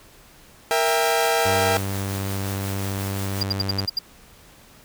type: chord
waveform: sawtooth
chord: E diminished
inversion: second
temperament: equal with one note detuned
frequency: 466.2 / 659.3 / 798.2 Hz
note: Bb4 / E5 / G5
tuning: 0 / 0 / +31 cents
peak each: -19 dBFS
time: 0.71-1.77 s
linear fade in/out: 0 ms
type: noise with tremolo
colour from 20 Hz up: white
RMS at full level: -35 dBFS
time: 0.85-3.43 s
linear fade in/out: 5 ms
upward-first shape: sine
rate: 5.6 Hz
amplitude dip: 35%
type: tone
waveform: sawtooth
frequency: 97.8 Hz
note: G2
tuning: 4 cents flat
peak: -21 dBFS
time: 1.45-3.86 s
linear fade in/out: 10 ms
type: tone bursts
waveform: triangle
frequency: 4805 Hz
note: D8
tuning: 39 cents sharp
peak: -18 dBFS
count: 7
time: 3.41-3.99 s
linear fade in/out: 5 ms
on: 22 ms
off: 71 ms
effects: pink hiss -50 dBFS RMS until 4.84 s